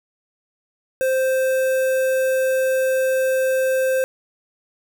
square tone with notch filter, 523 Hz, C5, 1 cent flat, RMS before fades -19 dBFS, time 1.01-4.04 s, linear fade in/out 0 ms, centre 4300 Hz, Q 0.73, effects none

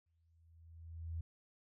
sine tone with exponential growth, 82.41 Hz, E2, in tune, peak -37 dBFS, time 0.06-1.21 s, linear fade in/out 5 ms, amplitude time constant 250 ms, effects none

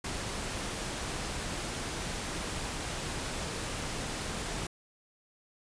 pink noise, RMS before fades -36 dBFS, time 0.04-4.67 s, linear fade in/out 5 ms, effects resampled to 22050 Hz

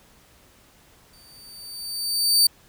sawtooth tone with exponential growth, 4605 Hz, D8, 35 cents flat, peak -10 dBFS, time 1.13-2.47 s, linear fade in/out 5 ms, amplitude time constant 290 ms, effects pink hiss -55 dBFS RMS until 2.68 s

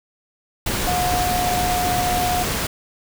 sine tone in noise, 720 Hz, F#5, 47 cents flat, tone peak -20 dBFS, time 0.87-2.43 s, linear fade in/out 5 ms, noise pink, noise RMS -23 dBFS, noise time 0.66-2.67 s, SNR 0 dB, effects none

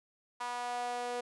sawtooth tone with high-pass filter sweep, 243.8 Hz, B3, 22 cents flat, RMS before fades -37 dBFS, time 0.4-1.21 s, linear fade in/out 10 ms, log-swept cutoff 950 to 550 Hz, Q 3.9, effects resampled to 24000 Hz

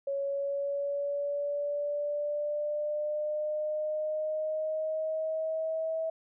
sine linear sweep, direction up, 554.4 to 647 Hz, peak -29 dBFS, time 0.07-6.1 s, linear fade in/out 5 ms, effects none

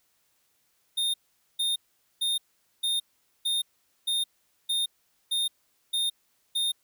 square tone bursts, 3658 Hz, A#7, 33 cents flat, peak -25 dBFS, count 10, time 0.97-6.72 s, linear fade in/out 10 ms, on 170 ms, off 450 ms, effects white hiss -70 dBFS RMS until 6.83 s

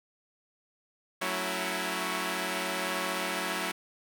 5% pulse chord, F# minor seventh, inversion none, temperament equal with one note detuned, 185 / 222.2 / 277.2 / 329.6 Hz, F#3 / A3 / C#4 / E4, 0 / +17 / 0 / 0 cents, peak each -23 / -27 / -27 / -23 dBFS, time 1.21-3.72 s, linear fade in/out 10 ms, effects none

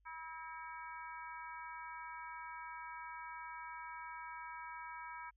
harmonic tone with a mistuned harmonic, 322.9 Hz, E4, 36 cents flat, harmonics 3 / 4 / 5 / 6 / 7, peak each -48 / -52 / -53 / -63 / -54 dBFS, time 0.05-5.31 s, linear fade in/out 20 ms, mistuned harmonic 6, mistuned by -83 cents, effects added 50 Hz sine -70 dBFS peak until 5.36 s

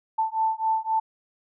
sine beating tone pair, 883 / 886.8 Hz, A5 / A5, +6 / +13 cents, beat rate 3.8 Hz, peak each -25 dBFS, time 0.18-1 s, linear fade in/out 10 ms, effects none

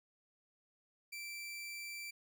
sawtooth tone, 2340 Hz, D7, 7 cents flat, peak -40 dBFS, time 1.12-2.11 s, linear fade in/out 10 ms, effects none

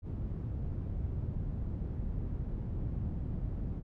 white low-pass noise, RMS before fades -36 dBFS, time 0.02-3.83 s, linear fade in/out 50 ms, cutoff 110 Hz, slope 12 dB/octave, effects none

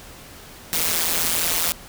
white noise with amplitude modulation, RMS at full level -18 dBFS, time 0.73-1.72 s, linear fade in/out 0 ms, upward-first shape sine, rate 166 Hz, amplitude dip 90%, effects pink hiss -42 dBFS RMS until 1.88 s

